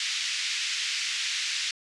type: band-pass noise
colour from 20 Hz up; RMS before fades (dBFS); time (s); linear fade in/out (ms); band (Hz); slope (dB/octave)
pink; -30; 0-1.71; 2; 2100 to 6400; 24
effects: resampled to 24000 Hz